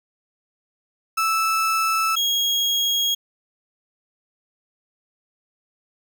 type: tone pair in turn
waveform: 35% pulse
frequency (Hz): 1314 / 3288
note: E6 / G#7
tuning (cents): -6 / -18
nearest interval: octave + major third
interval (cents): 1588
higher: second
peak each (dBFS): -17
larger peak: neither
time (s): 1.17-2.16 / 2.16-3.15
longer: neither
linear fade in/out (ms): 10
effects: none